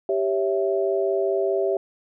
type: chord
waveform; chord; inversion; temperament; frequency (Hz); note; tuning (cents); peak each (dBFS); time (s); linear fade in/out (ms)
sine; C# diminished; second; equal; 392 / 554.4 / 659.3; G4 / C#5 / E5; 0 / 0 / 0; -22 / -27 / -25; 0.09-1.77; 2
effects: none